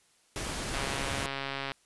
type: noise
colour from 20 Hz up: pink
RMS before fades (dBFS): -35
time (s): 0.36-1.26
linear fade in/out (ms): 0
type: click train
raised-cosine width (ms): 0.3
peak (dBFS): -18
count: 135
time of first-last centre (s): 0.74-1.718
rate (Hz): 137
effects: white hiss -66 dBFS RMS until 1.85 s + resampled to 24000 Hz